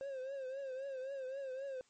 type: tone with vibrato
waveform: triangle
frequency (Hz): 534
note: C5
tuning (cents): +35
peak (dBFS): -38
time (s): 0.01-1.81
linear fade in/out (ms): 0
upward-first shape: triangle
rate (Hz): 3.8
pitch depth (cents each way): 91
effects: white hiss -71 dBFS RMS until 1.89 s + MP3 32 kbps